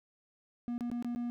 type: tone with dropouts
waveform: triangle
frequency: 239.8 Hz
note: A#3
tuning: 49 cents sharp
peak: -31 dBFS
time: 0.68-1.3 s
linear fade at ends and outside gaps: 0 ms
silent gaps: 0.78-0.808 / 0.901-0.915 / 1.025-1.046 / 1.149-1.16 s
effects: none

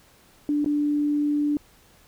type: tone with dropouts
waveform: sine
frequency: 293.7 Hz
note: D4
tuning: in tune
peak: -20 dBFS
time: 0.49-1.57 s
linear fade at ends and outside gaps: 1 ms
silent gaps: 0.645-0.66 s
effects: pink hiss -56 dBFS RMS until 2.07 s

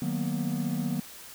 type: chord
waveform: triangle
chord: B major seventh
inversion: first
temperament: just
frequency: 154.34 / 185.21 / 231.5 / 246.9 Hz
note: D#3 / F#3 / A#3 / B3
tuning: -14 / +2 / -12 / 0 cents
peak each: -31 dBFS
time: 0.02-1 s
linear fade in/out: 2 ms
effects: white hiss -46 dBFS RMS until 1.34 s

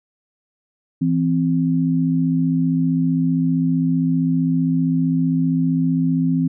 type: tone pair together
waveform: sine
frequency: 165.44 / 260.8 Hz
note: E3 / C4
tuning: +7 / -5 cents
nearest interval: minor sixth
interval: 788 cents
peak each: -18 dBFS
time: 1.01-6.48 s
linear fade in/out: 10 ms
effects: none

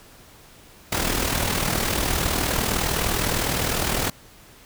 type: noise with amplitude modulation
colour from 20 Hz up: pink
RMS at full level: -21 dBFS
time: 0.92-4.1 s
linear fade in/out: 5 ms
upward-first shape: sine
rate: 39.7 Hz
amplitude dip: 55%
effects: pink hiss -49 dBFS RMS until 4.65 s

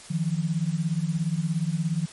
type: beating tone pair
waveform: sine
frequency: 155.56 / 172.56 Hz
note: D#3 / F3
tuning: 0 / -20 cents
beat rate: 17 Hz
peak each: -26 dBFS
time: 0.1-2.06 s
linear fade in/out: 10 ms
effects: white hiss -45 dBFS RMS until 2.12 s + MP3 48 kbps

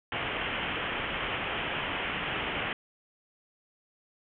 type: low-pass noise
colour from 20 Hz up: white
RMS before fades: -33 dBFS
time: 0.12-2.73 s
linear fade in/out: 2 ms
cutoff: 3200 Hz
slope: 96 dB/octave
effects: none

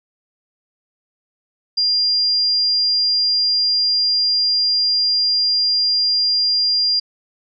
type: tone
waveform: sine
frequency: 4800 Hz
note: D8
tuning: 37 cents sharp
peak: -14 dBFS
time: 1.77-7 s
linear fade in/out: 10 ms
effects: none

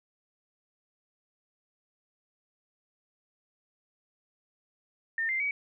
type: tone with pitch steps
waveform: sine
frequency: 1815 / 2089 / 2266 Hz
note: A#6 / C7 / C#7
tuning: -47 / -3 / +37 cents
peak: -27 dBFS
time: 5.18-5.51 s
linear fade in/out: 2 ms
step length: 110 ms
effects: none

